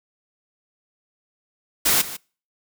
white noise with echo, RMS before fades -18 dBFS, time 1.85-2.02 s, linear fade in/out 10 ms, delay 150 ms, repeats 1, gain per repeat -15 dB, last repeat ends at 2.17 s, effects noise-tail reverb RT60 0.4 s tail -25 dB re dry

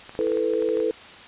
clicks, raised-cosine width 0.5 ms, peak -25 dBFS, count 11, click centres 0.094 / 0.152 / 0.212 / 0.27 / 0.319 / 0.372 / 0.536 / 0.623 / 0.689 / 0.771 / 0.802 s
sine chord, E suspended fourth, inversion none, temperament just, 329.6 / 439.5 / 494.4 Hz, E4 / A4 / B4, 0 / -2 / +2 cents, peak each -28 / -23 / -25 dBFS, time 0.19-0.91 s, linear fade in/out 0 ms
effects white hiss -43 dBFS RMS until 1.27 s + resampled to 8000 Hz

